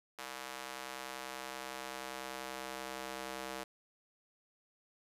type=tone with high-pass filter sweep; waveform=square; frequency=65.2 Hz; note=C2; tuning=5 cents flat; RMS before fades=-44 dBFS; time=0.18-3.64 s; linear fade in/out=10 ms; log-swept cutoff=850 to 470 Hz; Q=0.74; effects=resampled to 32000 Hz + 10-bit